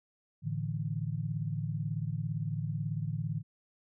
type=chord; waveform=sine; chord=A suspended fourth; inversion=none; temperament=equal; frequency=110 / 146.83 / 164.81 Hz; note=A2 / D3 / E3; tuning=0 / 0 / 0 cents; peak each=-36 / -35 / -37 dBFS; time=0.42-3.43 s; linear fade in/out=50 ms; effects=none